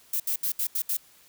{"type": "noise bursts at uneven times", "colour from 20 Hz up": "violet", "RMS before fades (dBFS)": -27, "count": 6, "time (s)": [[0.13, 0.2], [0.27, 0.36], [0.43, 0.52], [0.59, 0.67], [0.75, 0.82], [0.89, 0.97]], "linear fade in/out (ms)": 5, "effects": ["white hiss -57 dBFS RMS until 1.28 s"]}